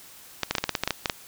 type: clicks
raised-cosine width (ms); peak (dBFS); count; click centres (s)
0.2; -6; 12; 0.433 / 0.51 / 0.552 / 0.583 / 0.64 / 0.693 / 0.752 / 0.836 / 0.876 / 0.907 / 1.058 / 1.098
effects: white hiss -48 dBFS RMS until 1.27 s